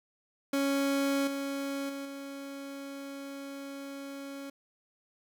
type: tone with level steps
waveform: 30% pulse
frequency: 277.2 Hz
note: C#4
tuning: in tune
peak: -24 / -30 / -34 / -37 dBFS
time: 0.53-4.5 s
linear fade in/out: 5 ms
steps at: 1.27 / 1.89 / 2.05 s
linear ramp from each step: 5 ms
effects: none